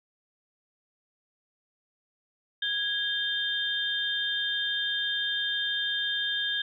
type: tone cluster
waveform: sine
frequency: 1653 / 3173 / 3606 Hz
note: G#6 / G7 / A7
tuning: -9 / +20 / +42 cents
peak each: -31 dBFS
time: 2.62-6.62 s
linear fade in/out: 5 ms
effects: none